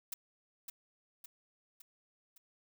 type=noise with echo; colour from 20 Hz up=blue; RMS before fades=-39 dBFS; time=0.12-0.14 s; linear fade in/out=5 ms; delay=560 ms; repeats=4; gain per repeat=-5 dB; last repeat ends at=2.38 s; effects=none